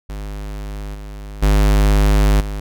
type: tone with level steps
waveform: square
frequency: 50.9 Hz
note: G#1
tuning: 34 cents flat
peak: -26 / -30 / -11 / -23 dBFS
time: 0.09-2.6 s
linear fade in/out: 5 ms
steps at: 0.94 / 1.42 / 2.4 s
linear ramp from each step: 10 ms
effects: none